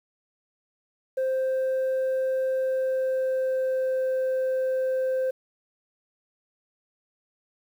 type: tone with pitch glide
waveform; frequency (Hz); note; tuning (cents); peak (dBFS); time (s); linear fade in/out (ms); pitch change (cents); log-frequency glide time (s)
sine; 523.3 to 520; C5 to C5; 0 to -11; -20; 1.17-5.31; 10; -11; 2.49-4
effects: tanh soft clip ceiling -22 dBFS + 9-bit